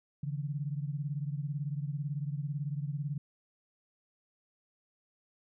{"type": "beating tone pair", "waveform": "sine", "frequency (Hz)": [141, 159], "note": ["C#3", "D#3"], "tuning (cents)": [30, 38], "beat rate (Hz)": 18, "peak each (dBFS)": [-34, -38], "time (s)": [0.23, 3.18], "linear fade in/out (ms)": 5, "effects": []}